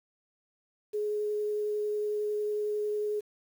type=tone with vibrato; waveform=sine; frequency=420 Hz; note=G#4; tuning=19 cents sharp; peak=-28 dBFS; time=0.93-3.21 s; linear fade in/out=20 ms; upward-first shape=triangle; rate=11 Hz; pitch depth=9 cents each way; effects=9-bit